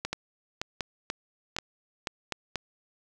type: two click trains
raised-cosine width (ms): 0.2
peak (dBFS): -13 / -13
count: 6 / 4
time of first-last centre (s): 0.13-2.557 / 0.05-2.323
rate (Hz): 2.06 / 1.32
effects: none